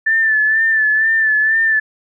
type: tone with vibrato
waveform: sine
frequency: 1760 Hz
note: A6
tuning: in tune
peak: -11 dBFS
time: 0.06-1.8 s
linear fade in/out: 10 ms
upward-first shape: sine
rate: 2.1 Hz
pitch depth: 41 cents each way
effects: none

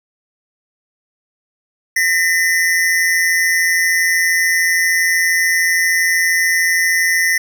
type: tone pair together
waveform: square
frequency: 1835 / 2008 Hz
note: A#6 / B6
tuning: -28 / +28 cents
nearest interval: major second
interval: 156 cents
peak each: -16 dBFS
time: 1.96-7.38 s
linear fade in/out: 5 ms
effects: none

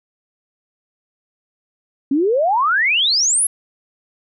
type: exponential sweep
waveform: sine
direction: up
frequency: 261.6 to 11360 Hz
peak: -13 dBFS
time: 2.11-3.47 s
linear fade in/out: 5 ms
effects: none

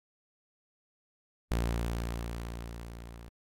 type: tone with level ramp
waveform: sawtooth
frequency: 57.9 Hz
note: A#1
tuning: 11 cents flat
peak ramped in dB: -23 to -42 dBFS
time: 1.51-3.29 s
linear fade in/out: 0 ms
effects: AAC 48 kbps

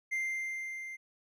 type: tone with level ramp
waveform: triangle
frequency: 2093 Hz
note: C7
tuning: in tune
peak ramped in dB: -28 to -39 dBFS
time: 0.11-0.97 s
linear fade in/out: 20 ms
effects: none

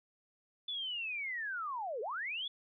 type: linear two-way sweep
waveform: sine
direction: down then up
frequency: 3500 to 406.9 to 3500 Hz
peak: -36 dBFS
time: 0.68-2.48 s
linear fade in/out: 5 ms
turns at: 2.01 s
effects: none

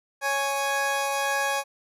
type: tone pair together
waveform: 20% pulse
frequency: 554.4 / 830.7 Hz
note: C#5 / G#5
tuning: 0 / 0 cents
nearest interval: perfect fifth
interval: 700 cents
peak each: -23 / -21 dBFS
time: 0.21-1.64 s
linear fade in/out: 50 ms
effects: resampled to 32000 Hz

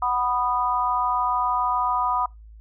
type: chord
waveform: sine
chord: B major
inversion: second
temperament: just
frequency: 740.8 / 987.8 / 1234.7 Hz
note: F#5 / B5 / D#6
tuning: +2 / 0 / -14 cents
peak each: -27 / -23 / -25 dBFS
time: 0.02-2.26 s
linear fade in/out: 5 ms
effects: noise-tail reverb RT60 0.2 s tail -24 dB re dry + added 54 Hz sine -42 dBFS peak until 2.6 s

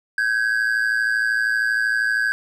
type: ring-modulated tone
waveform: triangle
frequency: 1599 Hz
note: G6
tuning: 34 cents sharp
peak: -13 dBFS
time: 0.18-2.32 s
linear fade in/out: 0 ms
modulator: 56.4 Hz
effects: none

